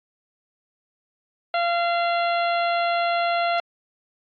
harmonic tone with a mistuned harmonic, 688 Hz, F5, 26 cents flat, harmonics 1 / 2 / 3 / 4 / 5 / 6, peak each -21 / -27 / -31 / -33 / -35 / -37 dBFS, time 1.54-3.6 s, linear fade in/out 2 ms, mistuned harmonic 5, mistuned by -29 cents, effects AAC 64 kbps

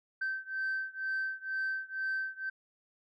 sine beating tone pair, 1549 / 1551.1 Hz, G6 / G6, -21 / -19 cents, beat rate 2.1 Hz, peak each -34 / -35 dBFS, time 0.21-2.5 s, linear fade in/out 10 ms, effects tanh soft clip ceiling -28 dBFS

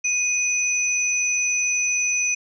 sine tone pair together, 2489 / 5996 Hz, D#7 / F#8, 0 / +22 cents, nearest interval octave + minor third, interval 1522 cents, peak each -22 dBFS, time 0.04-2.35 s, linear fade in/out 10 ms, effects none

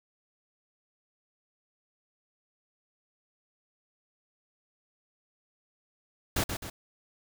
pink noise with echo, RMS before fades -28 dBFS, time 6.36-6.44 s, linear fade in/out 5 ms, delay 130 ms, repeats 2, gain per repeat -6 dB, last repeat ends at 6.7 s, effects none

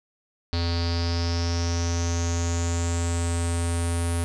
square tone with low-pass filter sweep, 85.1 Hz, F2, 44 cents flat, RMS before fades -25 dBFS, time 0.53-4.24 s, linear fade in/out 0 ms, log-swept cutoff 4400 to 10000 Hz, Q 8.2, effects none

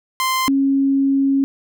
sawtooth / sine tone pair in turn, 1042 / 273.6 Hz, C6 / C#4, -7 / -23 cents, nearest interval octave + major seventh, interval 2316 cents, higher first, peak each -13 dBFS, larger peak neither, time 0.2-0.48 / 0.48-1.44 s, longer second, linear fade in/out 0 ms, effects none

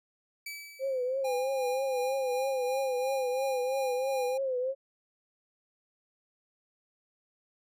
sawtooth tone with exponential decay, 2300 Hz, D7, 37 cents flat, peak -33 dBFS, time 0.46-1.38 s, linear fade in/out 5 ms, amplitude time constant 200 ms
sine tone with vibrato, 519 Hz, C5, 14 cents flat, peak -28 dBFS, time 0.79-4.75 s, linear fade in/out 50 ms, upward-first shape triangle, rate 3.1 Hz, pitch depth 95 cents each way
square tone with tremolo, 810 Hz, G#5, 43 cents flat, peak -34 dBFS, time 1.24-4.38 s, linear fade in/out 10 ms, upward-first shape sine, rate 2.8 Hz, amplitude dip 40%
effects none

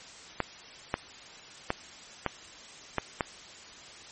clicks, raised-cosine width 0.5 ms, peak -11 dBFS, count 6, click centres 0.403 / 0.941 / 1.704 / 2.263 / 2.983 / 3.208 s, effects white hiss -48 dBFS RMS until 4.11 s + MP3 32 kbps

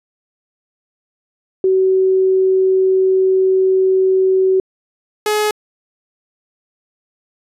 sine / sawtooth tone pair in turn, 378 / 422.9 Hz, F#4 / G#4, +37 / +31 cents, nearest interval major second, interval 194 cents, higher second, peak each -10 / -10 dBFS, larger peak neither, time 1.64-4.6 / 5.26-5.51 s, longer first, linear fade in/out 2 ms, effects resampled to 32000 Hz

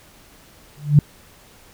sine tone with exponential growth, 146.83 Hz, D3, in tune, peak -4 dBFS, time 0.77-0.99 s, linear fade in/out 2 ms, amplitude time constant 47 ms, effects pink hiss -49 dBFS RMS until 1.73 s

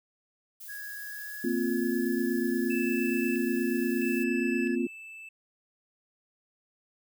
violet noise, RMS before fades -44 dBFS, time 0.6-4.24 s, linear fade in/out 10 ms
triangle tone with pitch glide, 1661.2 to 1710.9 Hz, G#6 to A6, 0 to -49 cents, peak -37 dBFS, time 0.68-4.76 s, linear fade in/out 20 ms, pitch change +51 cents, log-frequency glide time 1-2.05 s
sine chord, Bb suspended second, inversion none, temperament equal, 233.1 / 261.6 / 349.2 Hz, Bb3 / C4 / F4, 0 / 0 / 0 cents, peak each -30 dBFS, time 1.44-4.87 s, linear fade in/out 5 ms
triangle tone with tremolo, 2637 Hz, E7, in tune, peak -33 dBFS, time 2.7-5.29 s, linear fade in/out 5 ms, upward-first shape square, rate 0.76 Hz, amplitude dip 60%
effects none

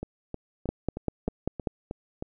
two click trains, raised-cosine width 2 ms, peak -13 / -20 dBFS, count 6 / 8, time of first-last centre 0.69-1.672 / 0.03-2.224 s, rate 5.09 / 3.19 Hz, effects none

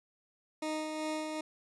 20% pulse tone with tremolo, 310 Hz, D#4, 6 cents flat, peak -28 dBFS, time 0.62-1.41 s, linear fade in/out 5 ms, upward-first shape sine, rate 2.6 Hz, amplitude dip 35%, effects resampled to 24000 Hz

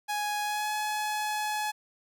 sawtooth tone with pitch glide, 833 to 847.6 Hz, G#5 to G#5, +5 to +35 cents, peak -25 dBFS, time 0.08-1.72 s, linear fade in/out 20 ms, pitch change +30 cents, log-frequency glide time 0.43-0.7 s, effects none

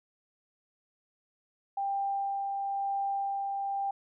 sine tone with tremolo, 792 Hz, G5, 18 cents sharp, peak -28 dBFS, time 1.77-3.91 s, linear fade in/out 5 ms, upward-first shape sine, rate 1 Hz, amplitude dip 25%, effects none

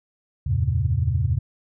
sine tone cluster, 79 / 91.8 / 109.3 / 132.1 Hz, D#2 / F#2 / A2 / C3, +27 / -13 / -11 / +17 cents, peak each -24 dBFS, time 0.46-1.39 s, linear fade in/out 10 ms, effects tanh soft clip ceiling -8 dBFS

